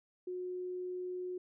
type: tone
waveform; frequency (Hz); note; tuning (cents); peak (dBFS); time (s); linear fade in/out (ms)
sine; 363.3; F#4; -32; -37; 0.27-1.38; 5
effects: none